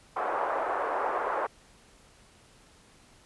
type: band-pass noise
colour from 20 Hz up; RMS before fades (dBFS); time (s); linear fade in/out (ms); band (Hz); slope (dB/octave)
white; -30; 0.16-1.47; 10; 440 to 1200; 24
effects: pink hiss -58 dBFS RMS until 3.25 s + resampled to 24000 Hz